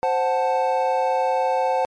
triangle chord, F# diminished, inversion second, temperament equal, 523.3 / 740 / 880 Hz, C5 / F#5 / A5, 0 / 0 / 0 cents, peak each -20 / -21 / -21 dBFS, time 0.03-1.85 s, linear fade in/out 0 ms, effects MP3 48 kbps

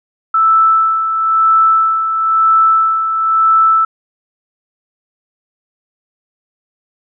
sine tone with tremolo, 1318.5 Hz, E6, in tune, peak -6 dBFS, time 0.34-3.85 s, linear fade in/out 5 ms, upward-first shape sine, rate 1 Hz, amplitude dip 55%, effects none

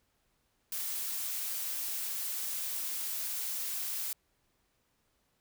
blue noise, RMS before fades -36 dBFS, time 0.72-4.13 s, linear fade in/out 2 ms, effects pink hiss -75 dBFS RMS until 5.4 s

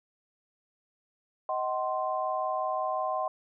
sine chord, C diminished, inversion first, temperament just, 627.9 / 753.5 / 1046.5 Hz, Eb5 / Gb5 / C6, +16 / +31 / 0 cents, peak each -32 dBFS, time 1.49-3.28 s, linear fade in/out 2 ms, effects none

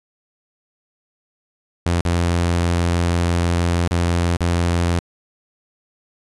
sawtooth tone with dropouts, 86.2 Hz, F2, 22 cents flat, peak -12 dBFS, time 1.86-4.99 s, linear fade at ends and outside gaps 0 ms, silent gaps 2.009-2.052 / 3.876-3.91 / 4.368-4.407 s, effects resampled to 24000 Hz

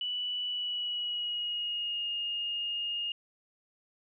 sine tone with pitch glide, 2960 to 2843 Hz, F#7 to F7, 0 to +30 cents, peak -31 dBFS, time 0.01-3.12 s, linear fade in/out 2 ms, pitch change -70 cents, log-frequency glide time 0.46-2.08 s, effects none

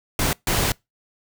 pink noise bursts at uneven times, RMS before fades -21 dBFS, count 2, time 0.19-0.33 / 0.47-0.72 s, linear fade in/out 2 ms, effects noise-tail reverb RT60 0.2 s tail -25 dB re dry

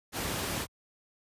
pink noise, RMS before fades -33 dBFS, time 0.12-0.67 s, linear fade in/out 50 ms, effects high-pass 60 Hz 12 dB/octave + resampled to 32000 Hz

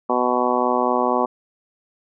harmonic tone, 124.2 Hz, B2, 10 cents sharp, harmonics 2 / 3 / 4 / 5 / 6 / 7 / 8 / 9, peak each -25 / -25 / -25 / -25 / -25 / -25 / -25 / -25 dBFS, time 0.09-1.26 s, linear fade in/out 10 ms, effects none

